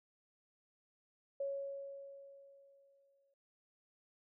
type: tone with exponential decay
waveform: sine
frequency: 554.4 Hz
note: C#5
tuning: in tune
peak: -35 dBFS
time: 1.4-3.34 s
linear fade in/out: 5 ms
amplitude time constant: 420 ms
effects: none